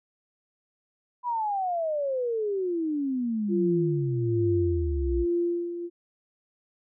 sine exponential sweep, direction down, 997 to 58.27 Hz, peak -25 dBFS, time 1.23-5.26 s, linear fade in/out 50 ms
sine tone with tremolo, 345.5 Hz, F4, 19 cents flat, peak -22 dBFS, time 3.48-5.9 s, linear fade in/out 50 ms, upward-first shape sine, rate 1.2 Hz, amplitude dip 65%
effects none

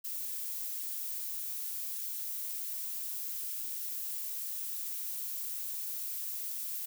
violet noise, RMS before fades -38 dBFS, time 0.04-6.86 s, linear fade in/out 10 ms, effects none

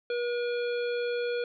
harmonic tone with a mistuned harmonic, 481.4 Hz, B4, 44 cents flat, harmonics 1 / 3 / 5 / 7 / 9, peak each -28 / -38 / -42 / -45 / -47 dBFS, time 0.1-1.44 s, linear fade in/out 2 ms, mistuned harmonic 9, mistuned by -27 cents, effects none

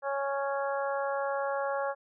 harmonic tone, 277.2 Hz, C#4, in tune, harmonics 2 / 3 / 4 / 5 / 6, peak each -31 / -35 / -37 / -39 / -41 dBFS, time 0.02-1.95 s, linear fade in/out 50 ms, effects none

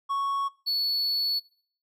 triangle tone pair in turn, 1108.7 / 4422 Hz, C#6 / C#8, 0 / -5 cents, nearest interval 2 octaves, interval 2395 cents, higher second, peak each -23 dBFS, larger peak neither, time 0.09-0.49 / 0.66-1.4 s, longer second, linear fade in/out 20 ms, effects noise-tail reverb RT60 0.6 s tail -23 dB re dry

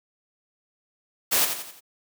white noise with echo, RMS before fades -21 dBFS, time 1.31-1.46 s, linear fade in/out 20 ms, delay 87 ms, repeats 4, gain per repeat -7 dB, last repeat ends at 1.808 s, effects high-pass 200 Hz 12 dB/octave

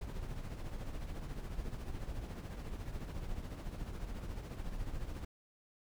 brown noise with tremolo, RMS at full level -39 dBFS, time 0.01-5.25 s, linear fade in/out 5 ms, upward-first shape triangle, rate 14 Hz, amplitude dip 60%, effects none

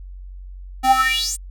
square tone with high-pass filter sweep, 260 Hz, C4, 11 cents flat, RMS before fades -18 dBFS, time 0.83-1.37 s, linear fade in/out 20 ms, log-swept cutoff 520 to 9000 Hz, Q 7.2, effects added 46 Hz sine -33 dBFS peak until 1.5 s

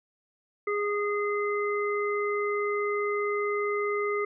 harmonic tone, 412.3 Hz, G#4, 13 cents flat, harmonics 1 / 3 / 5, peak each -27 / -32 / -34 dBFS, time 0.67-4.25 s, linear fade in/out 5 ms, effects none

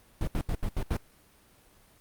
brown noise bursts, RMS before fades -28 dBFS, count 6, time 0.21-0.968 s, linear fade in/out 2 ms, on 63 ms, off 76 ms, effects pink hiss -60 dBFS RMS until 2 s + Opus 32 kbps

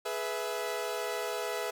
sawtooth chord, E major, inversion first, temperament equal with one note detuned, 420.4 / 493.9 / 659.3 Hz, G#4 / B4 / E5, +21 / 0 / 0 cents, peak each -33 dBFS, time 0.05-1.71 s, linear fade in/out 10 ms, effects none

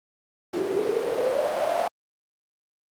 white noise with band-pass filter sweep, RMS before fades -25 dBFS, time 0.53-1.88 s, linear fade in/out 5 ms, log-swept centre 350 to 710 Hz, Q 8.8, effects Opus 48 kbps

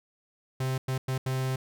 45% pulse tone bursts at uneven times, 130.81 Hz, C3, in tune, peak -27 dBFS, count 4, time 0.6-0.78 / 0.88-0.98 / 1.08-1.18 / 1.26-1.56 s, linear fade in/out 5 ms, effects none

